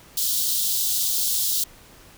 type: high-pass noise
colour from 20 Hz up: white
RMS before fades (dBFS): -23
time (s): 0.17-1.64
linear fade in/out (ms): 5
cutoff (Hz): 3300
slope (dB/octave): 48
effects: pink hiss -49 dBFS RMS until 2.17 s